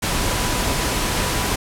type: tone in noise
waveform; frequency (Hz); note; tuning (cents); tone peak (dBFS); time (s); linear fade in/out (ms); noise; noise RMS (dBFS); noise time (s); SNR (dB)
sine; 987.8; B5; 0; -32; 0.1-1.54; 10; pink; -21; 0.02-1.56; -14
effects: low-pass 12000 Hz 12 dB/octave